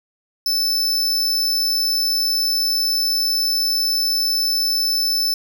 45% pulse tone, 5274 Hz, E8, in tune, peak -17 dBFS, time 0.46-5.34 s, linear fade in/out 2 ms, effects none

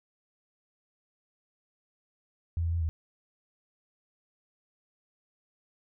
sine tone with pitch steps, 84 / 83.4 / 84.7 / 80 Hz, E2 / E2 / E2 / D#2, +33 / +21 / +48 / +49 cents, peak -26 dBFS, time 2.57-2.89 s, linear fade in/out 0 ms, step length 80 ms, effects none

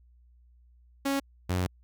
sawtooth tone pair in turn, 275.9 / 90.75 Hz, C#4 / F#2, -8 / -33 cents, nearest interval octave + perfect fifth, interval 1925 cents, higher first, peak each -22 / -22 dBFS, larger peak neither, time 1.05-1.2 / 1.49-1.67 s, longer second, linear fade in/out 10 ms, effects added 60 Hz sine -56 dBFS peak until 1.83 s

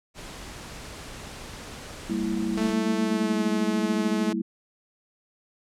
pink noise, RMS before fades -40 dBFS, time 0.14-2.76 s, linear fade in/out 50 ms
sine chord, E diminished, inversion first, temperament equal with one note detuned, 196 / 227.9 / 329.6 Hz, G3 / Bb3 / E4, 0 / -39 / 0 cents, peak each -29 dBFS, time 2.09-4.42 s, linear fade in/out 10 ms
sawtooth tone with pitch glide, 220 to 214.4 Hz, A3 to A3, 0 to -45 cents, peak -22 dBFS, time 2.57-4.33 s, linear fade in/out 5 ms, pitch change -45 cents, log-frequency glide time 2.99-3.42 s
effects low-pass 9000 Hz 12 dB/octave

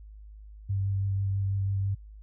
sine tone with vibrato, 98 Hz, G2, in tune, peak -25 dBFS, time 0.69-1.95 s, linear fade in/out 10 ms, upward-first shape sine, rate 6.1 Hz, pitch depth 15 cents each way, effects added 52 Hz sine -44 dBFS peak until 2.22 s

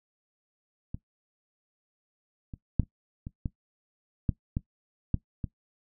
clicks, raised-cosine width 5 ms, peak -22 / -27 / -9 / -30 / -25 / -18 / -12 / -16 / -12 / -19 dBFS, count 10, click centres 0.945 / 2.538 / 2.797 / 2.833 / 3.269 / 3.458 / 4.292 / 4.569 / 5.143 / 5.442 s, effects noise-tail reverb RT60 0.1 s tail -17 dB re dry

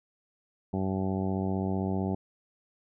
harmonic tone, 95.5 Hz, G2, 45 cents flat, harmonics 1 / 2 / 3 / 4 / 5 / 6 / 7 / 8 / 9, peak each -33 / -30 / -36 / -36 / -43 / -45 / -41 / -42 / -44 dBFS, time 0.73-2.15 s, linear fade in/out 5 ms, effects none

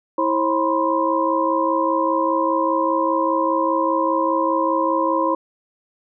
sine tone cluster, 326.5 / 537 / 978 / 1043 Hz, E4 / C5 / B5 / C6, -17 / +45 / -17 / -6 cents, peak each -22 dBFS, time 0.18-5.35 s, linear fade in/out 5 ms, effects none

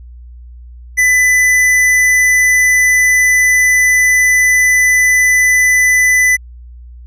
triangle tone with hard clipping, 1999 Hz, B6, 20 cents sharp, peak -9 dBFS, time 0.97-6.37 s, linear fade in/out 20 ms, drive 15 dB, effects added 60 Hz sine -31 dBFS peak until 7.06 s

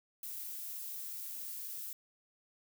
violet noise, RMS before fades -43 dBFS, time 0.23-1.93 s, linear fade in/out 2 ms, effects none

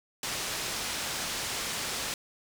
white low-pass noise, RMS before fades -34 dBFS, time 0.23-2.14 s, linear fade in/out 2 ms, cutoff 6900 Hz, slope 12 dB/octave, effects none

